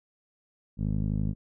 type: tone with low-pass filter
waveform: 15% pulse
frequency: 51.9 Hz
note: G#1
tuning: in tune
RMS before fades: -28 dBFS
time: 0.77-1.35 s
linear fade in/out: 50 ms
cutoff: 230 Hz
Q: 1.6
effects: none